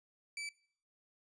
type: tone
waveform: sawtooth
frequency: 2313 Hz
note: D7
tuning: 27 cents flat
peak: -36 dBFS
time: 0.37-0.49 s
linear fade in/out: 2 ms
effects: noise-tail reverb RT60 0.5 s tail -20 dB re dry + resampled to 22050 Hz